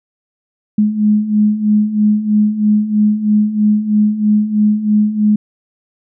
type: beating tone pair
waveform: sine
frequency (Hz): 208.8 / 211.9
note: G#3 / G#3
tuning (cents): +10 / +35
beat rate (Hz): 3.1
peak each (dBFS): -16 / -11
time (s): 0.78-5.36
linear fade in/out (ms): 5
effects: none